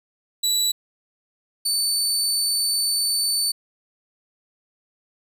25% pulse tone pair in turn, 3940 / 4522 Hz, B7 / C#8, -5 / +34 cents, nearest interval major second, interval 239 cents, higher second, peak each -15 dBFS, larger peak neither, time 0.43-0.72 / 1.65-3.52 s, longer second, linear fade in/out 10 ms, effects none

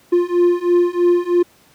triangle beating tone pair, 349.2 / 352.3 Hz, F4 / F4, 0 / +15 cents, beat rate 3.1 Hz, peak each -14 / -13 dBFS, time 0.12-1.43 s, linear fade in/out 10 ms, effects pink hiss -52 dBFS RMS until 1.74 s + high-pass 100 Hz 12 dB/octave

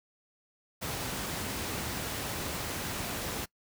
pink noise, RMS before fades -35 dBFS, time 0.81-3.46 s, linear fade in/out 20 ms, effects noise-tail reverb RT60 0.1 s tail -23 dB re dry + high-pass 60 Hz 12 dB/octave

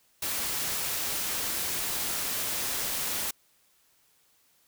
white noise, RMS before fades -31 dBFS, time 0.22-3.31 s, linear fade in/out 5 ms, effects white hiss -66 dBFS RMS until 4.67 s

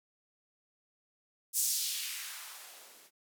violet noise with band-pass filter sweep, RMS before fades -37 dBFS, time 1.53-3.11 s, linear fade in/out 50 ms, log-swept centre 8300 to 240 Hz, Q 1.4, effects none

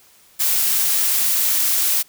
blue noise, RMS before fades -18 dBFS, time 0.39-2.03 s, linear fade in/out 20 ms, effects white hiss -52 dBFS RMS until 2.08 s

